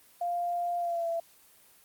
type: tone with pitch glide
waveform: sine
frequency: 698.5 to 670.8 Hz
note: F5 to E5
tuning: 0 to +30 cents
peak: -28 dBFS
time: 0.21-1.2 s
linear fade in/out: 5 ms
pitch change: -70 cents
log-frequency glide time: 0.78-1.07 s
effects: white hiss -59 dBFS RMS until 1.84 s + Opus 24 kbps